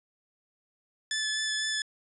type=tone with vibrato; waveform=15% pulse; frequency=1735 Hz; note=A6; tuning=25 cents flat; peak=-22 dBFS; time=1.11-1.82 s; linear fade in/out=2 ms; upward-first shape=sine; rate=4 Hz; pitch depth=11 cents each way; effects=resampled to 24000 Hz